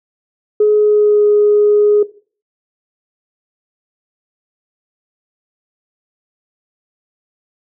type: tone with pitch glide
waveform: sine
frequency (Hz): 422 to 416.2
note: G#4 to G#4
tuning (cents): +28 to +4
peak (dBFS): -6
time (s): 0.6-2.03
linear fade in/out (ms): 5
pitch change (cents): -24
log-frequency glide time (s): 0.75-1.25
effects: noise-tail reverb RT60 0.4 s tail -17 dB re dry + tanh soft clip ceiling -2 dBFS